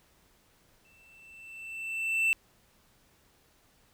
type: tone with exponential growth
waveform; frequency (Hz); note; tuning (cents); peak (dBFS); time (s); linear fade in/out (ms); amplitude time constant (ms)
triangle; 2668; E7; +20; -20; 0.85-2.33; 0; 320
effects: pink hiss -65 dBFS RMS until 3.93 s